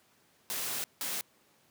white noise bursts at uneven times, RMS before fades -35 dBFS, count 2, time 0.5-0.84 / 1.01-1.21 s, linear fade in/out 0 ms, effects pink hiss -66 dBFS RMS until 1.7 s + high-pass 150 Hz 12 dB/octave

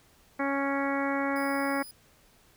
harmonic tone, 277.2 Hz, C#4, in tune, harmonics 1 / 2 / 3 / 4 / 5 / 6 / 7 / 8, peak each -30 / -33 / -35 / -36 / -37 / -38 / -38 / -39 dBFS, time 0.39-1.83 s, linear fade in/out 10 ms
5% pulse tone, 4978 Hz, D#8, in tune, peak -37 dBFS, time 1.36-1.91 s, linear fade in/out 0 ms
effects pink hiss -61 dBFS RMS until 2.56 s

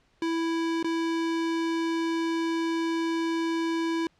square tone with dropouts, 330 Hz, E4, 2 cents sharp, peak -26 dBFS, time 0.22-4.07 s, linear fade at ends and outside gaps 2 ms, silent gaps 0.828-0.844 s, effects pink hiss -66 dBFS RMS until 4.19 s + low-pass 5000 Hz 12 dB/octave

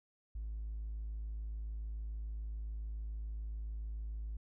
sine tone with hard clipping, 53.5 Hz, A1, 48 cents flat, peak -39 dBFS, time 0.35-4.37 s, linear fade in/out 5 ms, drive 1 dB, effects none

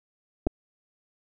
clicks, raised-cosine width 2 ms, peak -12 dBFS, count 2, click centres 0.468 / 0.471 s, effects none

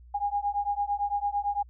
sine beating tone pair, 811 / 819.9 Hz, G#5 / G#5, -41 / -22 cents, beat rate 8.9 Hz, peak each -29 dBFS, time 0.14-1.63 s, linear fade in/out 10 ms, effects added 60 Hz sine -48 dBFS peak until 1.69 s

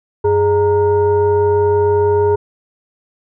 sine tone with frequency modulation, 415.3 Hz, G#4, in tune, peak -10 dBFS, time 0.24-2.36 s, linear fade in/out 10 ms, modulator 511 Hz, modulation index 0.67, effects none

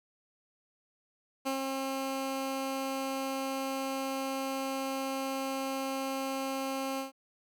15% pulse tone with ADSR envelope, 268.4 Hz, C4, 44 cents sharp, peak -23 dBFS, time 1.45-7.12 s, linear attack 20 ms, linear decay 110 ms, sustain -3 dB, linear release 130 ms, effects none

